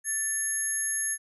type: tone cluster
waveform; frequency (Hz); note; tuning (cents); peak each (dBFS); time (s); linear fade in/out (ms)
sine; 1760 / 6540 / 11170; A6 / G#8 / F9; 0 / -28 / -1; -34 / -34 / -28; 0.04-1.18; 50
effects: none